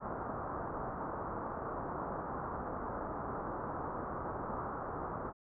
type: low-pass noise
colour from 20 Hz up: white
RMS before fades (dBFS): -40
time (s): 0-5.33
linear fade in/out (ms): 50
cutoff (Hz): 1300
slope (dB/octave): 48
effects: none